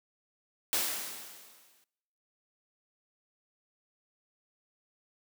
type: noise with exponential decay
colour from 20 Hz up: white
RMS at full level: -28 dBFS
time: 0.73-1.84 s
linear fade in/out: 0 ms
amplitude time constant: 240 ms
effects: noise-tail reverb RT60 1.0 s tail -24 dB re dry + high-pass 200 Hz 12 dB/octave